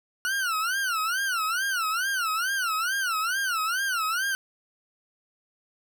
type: tone with vibrato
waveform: 40% pulse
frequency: 1429 Hz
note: F6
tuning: 39 cents sharp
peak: -24 dBFS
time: 0.25-4.35 s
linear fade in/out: 0 ms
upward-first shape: sine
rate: 2.3 Hz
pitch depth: 210 cents each way
effects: none